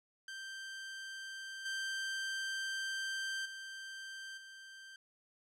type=tone with level steps; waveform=sawtooth; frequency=1568 Hz; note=G6; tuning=in tune; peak=-40 / -33 / -41 / -47 dBFS; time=0.28-4.96 s; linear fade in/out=2 ms; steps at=1.65 / 3.45 / 4.37 s; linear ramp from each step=10 ms; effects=low-pass 8000 Hz 12 dB/octave